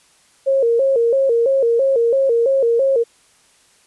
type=tone with vibrato; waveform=sine; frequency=502 Hz; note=B4; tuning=28 cents sharp; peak=-12 dBFS; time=0.46-3.04 s; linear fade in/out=20 ms; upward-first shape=square; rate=3 Hz; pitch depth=130 cents each way; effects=white hiss -54 dBFS RMS until 3.86 s + resampled to 24000 Hz